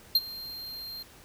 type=tone with ADSR envelope; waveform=square; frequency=4186 Hz; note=C8; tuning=in tune; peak=-17 dBFS; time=0.15-1.03 s; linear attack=4 ms; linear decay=40 ms; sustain=-21 dB; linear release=8 ms; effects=pink hiss -53 dBFS RMS until 1.24 s